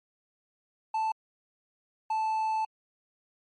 triangle tone pair in turn, 880 / 876.7 Hz, A5 / A5, 0 / -7 cents, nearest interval unison, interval 7 cents, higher first, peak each -24 dBFS, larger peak neither, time 0.94-1.12 / 2.1-2.65 s, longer second, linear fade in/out 5 ms, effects MP3 48 kbps

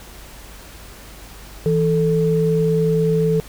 sine tone pair together, 163.53 / 440 Hz, E3 / A4, -14 / 0 cents, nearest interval octave + perfect fourth, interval 1714 cents, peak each -17 dBFS, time 1.66-3.4 s, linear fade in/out 0 ms, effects added 50 Hz sine -41 dBFS peak until 3.48 s + pink hiss -41 dBFS RMS until 3.48 s

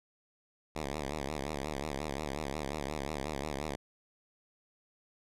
5% pulse tone with vibrato, 72.5 Hz, D2, 22 cents flat, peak -24 dBFS, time 0.75-3.76 s, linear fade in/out 10 ms, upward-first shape sine, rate 5.6 Hz, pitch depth 140 cents each way, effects low-pass 10000 Hz 12 dB/octave

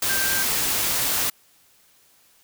sine tone in noise, 1574 Hz, G6, 7 cents sharp, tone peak -26 dBFS, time 0.09-0.43 s, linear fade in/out 5 ms, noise white, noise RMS -23 dBFS, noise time 0.02-1.3 s, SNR -6 dB, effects white hiss -58 dBFS RMS until 2.43 s

